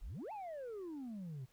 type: exponential two-way sweep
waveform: sine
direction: up then down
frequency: 30.32 to 896 to 122.7 Hz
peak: -40 dBFS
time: 0.01-1.46 s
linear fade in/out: 20 ms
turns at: 0.32 s
effects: tanh soft clip ceiling -42 dBFS + pink hiss -72 dBFS RMS until 1.52 s